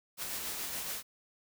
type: noise with tremolo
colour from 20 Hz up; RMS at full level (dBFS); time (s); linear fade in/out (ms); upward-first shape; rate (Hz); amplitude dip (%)
white; -37; 0.17-1.03; 50; sine; 7.1; 30
effects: none